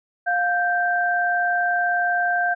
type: tone pair together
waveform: sine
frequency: 706.6 / 1568 Hz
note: F5 / G6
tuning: +20 / 0 cents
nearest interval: octave + major second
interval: 1380 cents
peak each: -21 dBFS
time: 0.26-2.55 s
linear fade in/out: 20 ms
effects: none